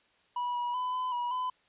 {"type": "tone with pitch steps", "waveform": "triangle", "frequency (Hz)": [976, 968, 1003, 1011, 968, 1009], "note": ["B5", "B5", "B5", "B5", "B5", "B5"], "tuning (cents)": [-21, -35, 26, 40, -35, 37], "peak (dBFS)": -28, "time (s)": [0.36, 1.5], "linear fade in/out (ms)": 5, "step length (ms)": 190, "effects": ["white hiss -67 dBFS RMS until 1.68 s", "resampled to 8000 Hz"]}